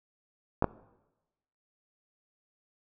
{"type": "clicks", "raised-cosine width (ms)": 1, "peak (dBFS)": -10, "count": 2, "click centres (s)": [0.624, 0.643], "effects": ["noise-tail reverb RT60 1.0 s tail -20 dB re dry"]}